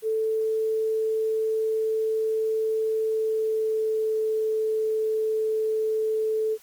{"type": "tone with pitch glide", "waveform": "sine", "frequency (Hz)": [440, 437], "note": ["A4", "A4"], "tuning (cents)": [0, -12], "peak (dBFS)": -22, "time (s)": [0.02, 6.58], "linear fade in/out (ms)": 50, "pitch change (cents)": -12, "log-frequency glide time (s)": [3.02, 4.2], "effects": ["white hiss -54 dBFS RMS until 6.62 s", "Opus 32 kbps"]}